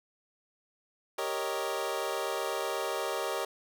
25% pulse chord, Eb dominant seventh, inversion first, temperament equal, 392 / 466.2 / 554.4 / 622.3 Hz, G4 / Bb4 / Db5 / Eb5, 0 / 0 / 0 / 0 cents, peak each -33 dBFS, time 1.18-3.45 s, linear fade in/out 5 ms, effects none

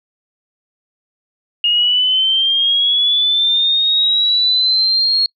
sine linear sweep, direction up, 2847 to 4295 Hz, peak -11 dBFS, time 1.64-5.26 s, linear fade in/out 2 ms, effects noise-tail reverb RT60 0.1 s tail -25 dB re dry

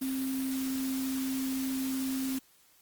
sine tone in noise, 264.6 Hz, C4, 20 cents sharp, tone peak -30 dBFS, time 0.01-2.39 s, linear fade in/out 10 ms, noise white, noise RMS -41 dBFS, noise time 0.01-2.39 s, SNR +8 dB, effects white hiss -63 dBFS RMS until 2.81 s + Opus 32 kbps

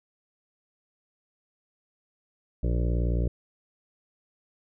harmonic tone, 59.2 Hz, A#1, 27 cents sharp, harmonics 1 / 2 / 3 / 5 / 6 / 7 / 8 / 9 / 10, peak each -24 / -30 / -34 / -38 / -40 / -41 / -42 / -43 / -44 dBFS, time 2.63-3.28 s, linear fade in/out 5 ms, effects none

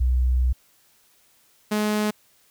sine / sawtooth tone pair in turn, 62.7 / 211.4 Hz, B1 / G#3, +27 / +31 cents, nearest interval octave + major sixth, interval 2104 cents, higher second, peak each -17 dBFS, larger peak neither, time 0-0.53 / 1.71-2.11 s, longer first, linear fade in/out 10 ms, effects white hiss -60 dBFS RMS until 2.5 s

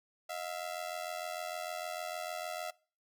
sawtooth ring-modulated tone, 670 Hz, E5, 28 cents sharp, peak -31 dBFS, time 0.29-2.71 s, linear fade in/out 10 ms, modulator 43.3 Hz, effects noise-tail reverb RT60 0.4 s tail -23 dB re dry

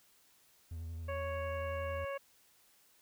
triangle tone with vibrato, 82.41 Hz, E2, in tune, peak -38 dBFS, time 0.71-2.05 s, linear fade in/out 5 ms, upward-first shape square, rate 11 Hz, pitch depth 28 cents each way
harmonic tone, 554.4 Hz, C#5, in tune, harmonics 1 / 2 / 3 / 4 / 5, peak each -38 / -44 / -48 / -50 / -52 dBFS, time 1.08-2.18 s, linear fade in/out 10 ms
effects white hiss -67 dBFS RMS until 3.01 s

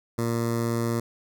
15% pulse tone with notch filter, 116.54 Hz, A#2, in tune, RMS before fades -26 dBFS, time 0.18-1 s, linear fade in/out 5 ms, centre 2900 Hz, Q 0.91, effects none

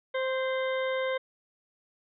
harmonic tone with a mistuned harmonic, 523.3 Hz, C5, in tune, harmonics 1 / 2 / 3 / 4 / 6 / 7, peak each -28 / -37 / -38 / -37 / -45 / -45 dBFS, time 0.14-1.18 s, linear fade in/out 10 ms, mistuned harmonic 4, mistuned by -20 cents, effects none

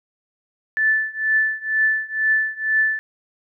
sine tone with tremolo, 1753 Hz, A6, 7 cents flat, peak -13 dBFS, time 0.77-2.99 s, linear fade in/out 0 ms, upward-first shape triangle, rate 2.1 Hz, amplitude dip 95%, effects none

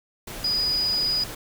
sine tone in noise, 4937 Hz, D#8, 14 cents flat, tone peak -21 dBFS, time 0.44-1.24 s, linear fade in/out 5 ms, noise pink, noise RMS -36 dBFS, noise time 0.27-1.35 s, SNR +12 dB, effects none

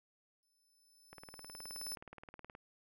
20% pulse tone with exponential growth, 5274 Hz, E8, in tune, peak -34 dBFS, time 0.43-1.95 s, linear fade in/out 0 ms, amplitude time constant 330 ms
click train, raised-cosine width 0.5 ms, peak -35 dBFS, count 28, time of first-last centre 1.13-2.551 s, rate 19 Hz
effects none

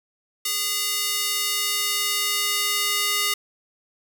square tone with high-pass filter sweep, 409.3 Hz, G#4, 25 cents flat, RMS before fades -24 dBFS, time 0.45-3.34 s, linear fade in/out 5 ms, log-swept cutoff 3700 to 2200 Hz, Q 0.7, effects none

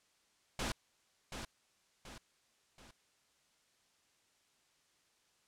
pink noise with echo, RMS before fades -37 dBFS, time 0.59-0.72 s, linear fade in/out 2 ms, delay 730 ms, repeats 3, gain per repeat -7 dB, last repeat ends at 2.91 s, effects white hiss -73 dBFS RMS until 5.47 s + low-pass 8000 Hz 12 dB/octave

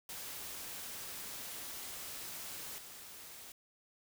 white noise with level steps, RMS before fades -45 / -51 dBFS, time 0.09-3.52 s, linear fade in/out 2 ms, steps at 2.78 s, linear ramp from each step 5 ms, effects none

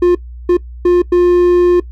triangle tone bursts at uneven times, 353.9 Hz, F4, 23 cents sharp, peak -4 dBFS, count 4, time 0.02-0.15 / 0.49-0.57 / 0.85-1.02 / 1.12-1.8 s, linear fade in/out 5 ms, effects noise-tail reverb RT60 0.1 s tail -20 dB re dry + added 60 Hz sine -27 dBFS peak until 1.91 s

